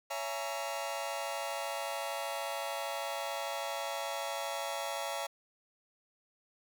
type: chord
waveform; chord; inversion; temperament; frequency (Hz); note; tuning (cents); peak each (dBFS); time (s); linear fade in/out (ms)
sawtooth; A# half-diminished seventh; first; just; 559.4 / 671.3 / 839.1 / 932.3; C#5 / E5 / G#5 / A#5; +16 / +31 / +18 / 0; -36 / -36 / -37 / -39; 0.1-5.27; 10
effects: none